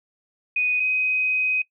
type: tone pair in turn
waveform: sine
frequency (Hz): 2489 / 2515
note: D#7 / D#7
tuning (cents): 0 / +18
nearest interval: unison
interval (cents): 18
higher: second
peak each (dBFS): -19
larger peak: neither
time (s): 0.56-0.8 / 0.8-1.62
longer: second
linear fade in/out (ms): 5
effects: noise-tail reverb RT60 0.1 s tail -22 dB re dry